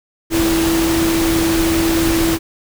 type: tone in noise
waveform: sine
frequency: 329.6 Hz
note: E4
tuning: in tune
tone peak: -14 dBFS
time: 0.3-2.39 s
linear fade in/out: 50 ms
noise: pink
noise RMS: -20 dBFS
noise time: 0.3-2.39 s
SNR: +3 dB
effects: none